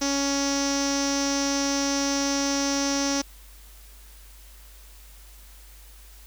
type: tone with low-pass filter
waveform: sawtooth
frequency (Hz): 278.7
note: C#4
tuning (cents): +9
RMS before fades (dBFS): -25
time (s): 0.01-3.22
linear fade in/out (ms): 10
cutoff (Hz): 5800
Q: 9.7
effects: added 50 Hz sine -46 dBFS peak until 6.26 s + white hiss -52 dBFS RMS until 6.26 s